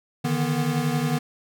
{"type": "tone cluster", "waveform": "square", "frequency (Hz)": [147.1, 158.2, 243.3], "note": ["D3", "D#3", "B3"], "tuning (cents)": [3, 29, -26], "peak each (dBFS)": -27, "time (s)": [0.24, 1.19], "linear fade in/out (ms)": 10, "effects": []}